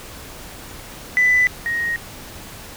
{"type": "tone pair in turn", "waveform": "sine", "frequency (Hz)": [1994, 1874.8], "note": ["B6", "A#6"], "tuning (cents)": [16, 9], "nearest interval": "minor second", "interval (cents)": 107, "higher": "first", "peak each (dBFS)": [-11, -19], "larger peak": "first", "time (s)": [[1.17, 1.47], [1.66, 1.96]], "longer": "neither", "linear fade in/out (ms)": 0, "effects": ["tanh soft clip ceiling -8 dBFS", "pink hiss -37 dBFS RMS until 2.76 s"]}